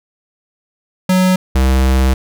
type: tone pair in turn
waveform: square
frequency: 185 / 65.41 Hz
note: F#3 / C2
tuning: 0 / 0 cents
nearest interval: octave + tritone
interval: 1800 cents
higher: first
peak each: -10 dBFS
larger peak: neither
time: 1.09-1.36 / 1.55-2.14 s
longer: second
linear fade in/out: 5 ms
effects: none